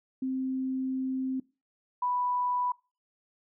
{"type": "tone pair in turn", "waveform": "sine", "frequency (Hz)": [261.6, 987.7], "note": ["C4", "B5"], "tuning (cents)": [0, 0], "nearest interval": "octave + major seventh", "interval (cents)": 2300, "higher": "second", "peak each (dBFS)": [-28, -26], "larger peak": "second", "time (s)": [[0.22, 1.4], [2.02, 2.72]], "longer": "first", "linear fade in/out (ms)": 5, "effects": ["noise-tail reverb RT60 0.3 s tail -22 dB re dry"]}